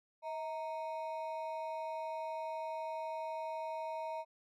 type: ring-modulated tone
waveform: triangle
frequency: 784 Hz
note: G5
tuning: in tune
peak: -33 dBFS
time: 0.22-4.25 s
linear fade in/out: 50 ms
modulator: 144 Hz
effects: none